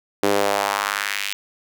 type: tone with high-pass filter sweep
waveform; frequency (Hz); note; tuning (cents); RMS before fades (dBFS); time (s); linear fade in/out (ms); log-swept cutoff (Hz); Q
sawtooth; 100.9; G#2; -49; -22; 0.23-1.33; 0; 360 to 2800; 1.9
effects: none

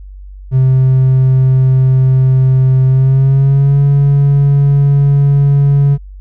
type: tone with pitch glide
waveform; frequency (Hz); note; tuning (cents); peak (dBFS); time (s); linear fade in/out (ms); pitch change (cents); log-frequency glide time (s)
triangle; 130.81 to 141.01; C3 to C#3; 0 to +30; -3; 0.51-5.98; 50; +130; 2.87-3.81
effects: tanh soft clip ceiling 0 dBFS + added 48 Hz sine -28 dBFS peak until 6.2 s

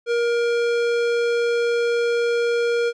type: tone with tanh clipping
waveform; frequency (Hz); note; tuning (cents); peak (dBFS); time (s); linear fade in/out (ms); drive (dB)
sine; 471.9; A#4; +21; -20; 0.06-2.93; 50; 18
effects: none

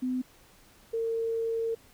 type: tone pair in turn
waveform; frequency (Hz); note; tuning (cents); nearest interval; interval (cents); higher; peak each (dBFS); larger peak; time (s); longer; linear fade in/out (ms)
sine; 254.3 / 455.2; C4 / A#4; -49 / -41; minor seventh; 1008; second; -27; neither; 0.02-0.22 / 0.93-1.75; second; 10
effects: pink hiss -58 dBFS RMS until 1.93 s

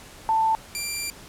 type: tone pair in turn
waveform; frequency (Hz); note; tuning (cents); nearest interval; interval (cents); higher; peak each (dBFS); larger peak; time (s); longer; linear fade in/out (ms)
sine / 10% pulse; 887 / 2368; A5 / D7; +14 / +14; octave + perfect fourth; 1700; second; -18 / -18; neither; 0.29-0.55 / 0.75-1.1; second; 0
effects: pink hiss -45 dBFS RMS until 1.28 s + low-pass 12000 Hz 12 dB/octave

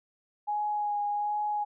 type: tone with vibrato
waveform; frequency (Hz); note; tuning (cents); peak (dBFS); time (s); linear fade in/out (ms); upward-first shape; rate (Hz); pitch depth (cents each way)
sine; 830.6; G#5; 0; -27; 0.47-1.65; 20; sine; 1.3; 16
effects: none

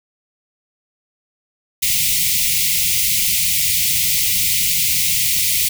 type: band-stop noise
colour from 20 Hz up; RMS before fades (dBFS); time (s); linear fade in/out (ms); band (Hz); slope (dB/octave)
white; -17; 1.82-5.69; 10; 190 to 2000; 96
effects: none

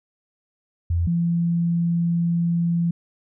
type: tone pair in turn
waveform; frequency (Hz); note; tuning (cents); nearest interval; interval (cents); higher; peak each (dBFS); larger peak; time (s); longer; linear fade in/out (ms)
sine; 85.3 / 170.06; F2 / F3; -40 / -46; octave; 1194; second; -18 / -18; neither; 0.9-1.07 / 1.07-2.91; second; 5
effects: none

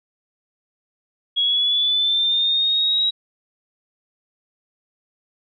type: linear sweep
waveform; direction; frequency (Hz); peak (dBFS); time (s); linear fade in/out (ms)
sine; up; 3316 to 3852; -16; 1.36-3.11; 20
effects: none

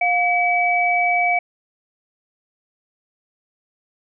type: tone pair together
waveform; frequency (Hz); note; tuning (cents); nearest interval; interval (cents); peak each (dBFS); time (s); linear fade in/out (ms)
sine; 709 / 2285; F5 / D7; +26 / -48; octave + minor sixth; 2026; -18; 0.01-1.39; 5
effects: none

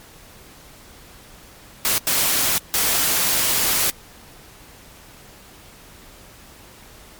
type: noise bursts at uneven times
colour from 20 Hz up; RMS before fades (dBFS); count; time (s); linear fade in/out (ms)
white; -19; 3; 1.85-1.98 / 2.07-2.58 / 2.74-3.9; 0
effects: pink hiss -45 dBFS RMS until 7.19 s + MP3 96 kbps

